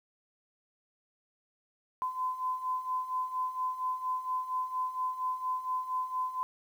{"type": "beating tone pair", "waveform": "sine", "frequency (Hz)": [1017, 1021.3], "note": ["C6", "C6"], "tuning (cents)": [-50, -42], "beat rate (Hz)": 4.3, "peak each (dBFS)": [-37, -32], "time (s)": [2.02, 6.43], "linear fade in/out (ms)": 0, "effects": ["10-bit"]}